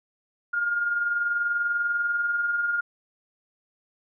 sine tone pair together, 1396.9 / 1417.2 Hz, F6 / F6, 0 / +25 cents, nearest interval unison, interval 25 cents, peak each -34 / -23 dBFS, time 0.53-2.81 s, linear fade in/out 10 ms, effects none

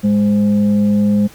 sine tone with frequency modulation, 206.3 Hz, G#3, 11 cents flat, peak -10 dBFS, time 0.03-1.28 s, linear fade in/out 20 ms, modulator 312 Hz, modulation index 0.35, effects pink hiss -42 dBFS RMS until 1.34 s

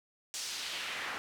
pink noise with band-pass filter sweep, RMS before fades -39 dBFS, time 0.34-1.18 s, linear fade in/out 0 ms, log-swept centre 6200 to 1500 Hz, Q 1.3, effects none

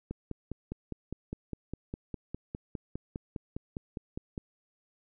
click train, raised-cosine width 3 ms, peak -23 dBFS, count 22, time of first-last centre 0.11-4.378 s, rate 4.92 Hz, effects none

